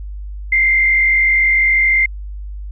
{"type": "tone with frequency modulation", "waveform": "sine", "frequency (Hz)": 2094, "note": "C7", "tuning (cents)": 1, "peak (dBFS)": -10, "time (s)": [0.52, 2.06], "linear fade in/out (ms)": 5, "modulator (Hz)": 46.3, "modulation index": 0.84, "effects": ["added 50 Hz sine -25 dBFS peak until 2.71 s"]}